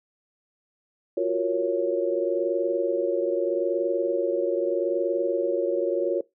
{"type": "chord", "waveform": "sine", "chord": "Gb major seventh", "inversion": "third", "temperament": "equal", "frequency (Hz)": [349.2, 370, 466.2, 554.4], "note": ["F4", "Gb4", "Bb4", "Db5"], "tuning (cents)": [0, 0, 0, 0], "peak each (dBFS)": [-27, -29, -28, -26], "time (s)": [1.17, 6.21], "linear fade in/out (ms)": 5, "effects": ["noise-tail reverb RT60 0.2 s tail -22 dB re dry"]}